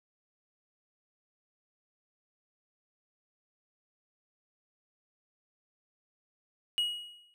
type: tone with exponential decay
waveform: triangle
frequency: 2900 Hz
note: F#7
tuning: 35 cents flat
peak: -23 dBFS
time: 6.78-7.34 s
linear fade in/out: 0 ms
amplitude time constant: 120 ms
effects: none